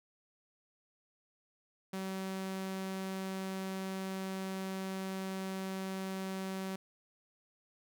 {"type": "tone", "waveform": "sawtooth", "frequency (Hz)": 190.6, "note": "G3", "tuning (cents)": -48, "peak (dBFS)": -33, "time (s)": [1.93, 6.76], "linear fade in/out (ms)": 5, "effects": []}